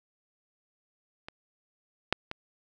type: clicks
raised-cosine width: 0.3 ms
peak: -24 / -7 / -19 dBFS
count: 3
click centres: 1.285 / 2.126 / 2.314 s
effects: none